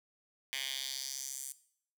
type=tone with high-pass filter sweep; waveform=10% pulse; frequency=134.4 Hz; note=C3; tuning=47 cents sharp; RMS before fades=-40 dBFS; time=0.53-1.52 s; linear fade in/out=0 ms; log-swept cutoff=2600 to 8600 Hz; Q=2.4; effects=noise-tail reverb RT60 0.6 s tail -17 dB re dry